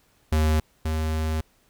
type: tone pair in turn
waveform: square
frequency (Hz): 77.78 / 78.73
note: D#2 / D#2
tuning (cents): 0 / +21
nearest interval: unison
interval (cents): 21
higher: second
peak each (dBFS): -19 / -24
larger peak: first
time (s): 0.32-0.6 / 0.85-1.41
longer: second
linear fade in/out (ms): 5
effects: pink hiss -63 dBFS RMS until 1.69 s